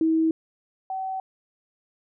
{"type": "tone pair in turn", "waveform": "sine", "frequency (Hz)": [321.8, 761.4], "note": ["E4", "F#5"], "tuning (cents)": [-42, 49], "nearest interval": "octave + minor third", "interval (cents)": 1491, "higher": "second", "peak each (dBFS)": [-18, -27], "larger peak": "first", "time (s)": [[0.01, 0.31], [0.9, 1.2]], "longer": "neither", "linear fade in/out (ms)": 2, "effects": []}